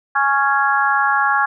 harmonic tone, 277.2 Hz, C#4, in tune, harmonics 3 / 4 / 5 / 6, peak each -19 / -19 / -19 / -19 dBFS, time 0.15-1.46 s, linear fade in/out 10 ms, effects none

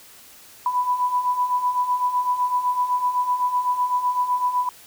sine beating tone pair, 986 / 993.9 Hz, B5 / B5, -3 / +11 cents, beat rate 7.9 Hz, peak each -26 / -20 dBFS, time 0.66-4.69 s, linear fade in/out 2 ms, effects white hiss -47 dBFS RMS until 4.86 s

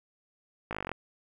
slowing click train, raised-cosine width 0.5 ms, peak -19 dBFS, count 11, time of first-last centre 0.71-0.916 s, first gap 18 ms, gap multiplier 1.03, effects 9-bit

